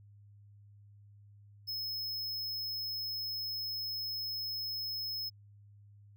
square tone, 5180 Hz, E8, 31 cents flat, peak -36 dBFS, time 1.67-5.3 s, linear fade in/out 20 ms, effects added 102 Hz sine -55 dBFS peak until 6.16 s

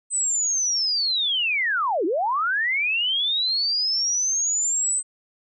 sine linear two-way sweep, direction down then up, 8190 to 303.4 to 8190 Hz, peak -20 dBFS, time 0.1-5.03 s, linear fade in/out 50 ms, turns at 2.05 s, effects none

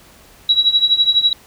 sine tone with tremolo, 3889 Hz, B7, 27 cents flat, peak -7 dBFS, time 0.49-1.33 s, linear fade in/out 2 ms, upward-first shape triangle, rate 12 Hz, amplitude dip 90%, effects pink hiss -46 dBFS RMS until 1.46 s

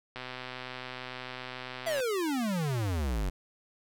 click train, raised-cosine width 0.3 ms, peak -23 dBFS, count 235, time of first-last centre 0.16-2.003 s, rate 127 Hz
square exponential sweep, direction down, 687 to 43.65 Hz, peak -29 dBFS, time 1.86-3.3 s, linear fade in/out 10 ms
effects none

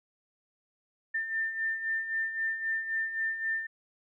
sine beating tone pair, 1792 / 1795.8 Hz, A6 / A6, +31 / +35 cents, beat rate 3.8 Hz, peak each -37 / -30 dBFS, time 1.14-3.67 s, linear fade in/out 10 ms, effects none

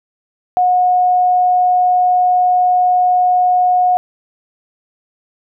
sine tone, 726 Hz, F#5, 33 cents flat, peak -9 dBFS, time 0.57-3.97 s, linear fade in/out 0 ms, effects none

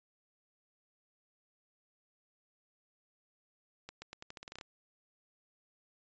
accelerating click train, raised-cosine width 0.2 ms, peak -28 dBFS, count 12, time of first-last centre 3.89-4.612 s, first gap 130 ms, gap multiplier 0.85, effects resampled to 16000 Hz

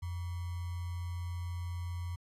sine tone with sample-and-hold, 87.31 Hz, F2, in tune, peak -35 dBFS, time 0.02-2.16 s, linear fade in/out 10 ms, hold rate 1050 Hz, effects resampled to 32000 Hz

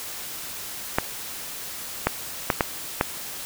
clicks, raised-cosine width 0.5 ms, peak -3 dBFS, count 5, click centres 0.985 / 2.07 / 2.502 / 2.608 / 3.011 s, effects white hiss -35 dBFS RMS until 3.45 s

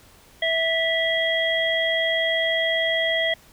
harmonic tone, 655 Hz, E5, 11 cents flat, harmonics 1 / 3 / 5, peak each -24 / -23 / -25 dBFS, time 0.42-3.34 s, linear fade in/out 5 ms, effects pink hiss -52 dBFS RMS until 3.52 s

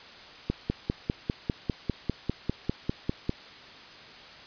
click train, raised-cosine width 3 ms, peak -13 dBFS, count 15, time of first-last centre 0.5-3.294 s, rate 5.01 Hz, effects white hiss -47 dBFS RMS until 4.46 s + resampled to 11025 Hz

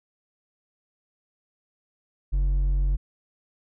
sine tone with hard clipping, 46.09 Hz, F#1, 6 cents flat, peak -21 dBFS, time 2.32-2.97 s, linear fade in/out 20 ms, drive 4 dB, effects none

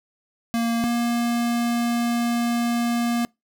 square tone pair in turn, 232.1 / 236.6 Hz, A#3 / A#3, -7 / +26 cents, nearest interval unison, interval 33 cents, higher second, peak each -21 dBFS, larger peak neither, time 0.54-0.84 / 0.84-3.25 s, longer second, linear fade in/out 0 ms, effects noise-tail reverb RT60 0.2 s tail -25 dB re dry

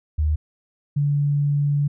sine tone pair in turn, 76.4 / 144.22 Hz, D#2 / D3, -31 / -31 cents, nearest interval major seventh, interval 1100 cents, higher second, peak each -17 dBFS, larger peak neither, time 0.18-0.36 / 0.96-1.88 s, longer second, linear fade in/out 10 ms, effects none

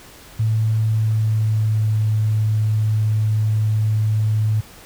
sine tone with pitch glide, 110.2 to 108.06 Hz, A2 to A2, +3 to -31 cents, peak -15 dBFS, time 0.39-4.61 s, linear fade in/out 10 ms, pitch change -34 cents, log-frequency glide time 0.76-1.96 s, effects pink hiss -43 dBFS RMS until 4.85 s

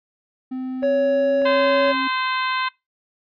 triangle tone with pitch glide, 258.1 to 268.6 Hz, C4 to C4, -23 to +46 cents, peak -23 dBFS, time 0.51-2.08 s, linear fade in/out 10 ms, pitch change +69 cents, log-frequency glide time 0.82-1.69 s
triangle tone, 559 Hz, C#5, 14 cents sharp, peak -14 dBFS, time 0.82-1.93 s, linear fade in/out 20 ms
clicks, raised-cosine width 0.5 ms, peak -24 dBFS, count 4, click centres 0.83 / 1.419 / 1.879 / 1.944 s
harmonic tone, 516 Hz, C5, 24 cents flat, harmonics 2 / 3 / 4 / 5 / 6 / 7 / 8, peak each -23 / -27 / -29 / -31 / -33 / -34 / -35 dBFS, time 1.45-2.69 s, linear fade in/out 10 ms
effects noise-tail reverb RT60 0.2 s tail -22 dB re dry + resampled to 11025 Hz

